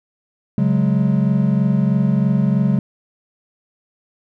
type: chord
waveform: triangle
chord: C# suspended fourth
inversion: none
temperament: just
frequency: 138.59 / 184.79 / 207.9 Hz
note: C#3 / F#3 / G#3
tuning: 0 / -2 / +2 cents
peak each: -16 dBFS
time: 0.58-2.79 s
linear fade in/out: 2 ms
effects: none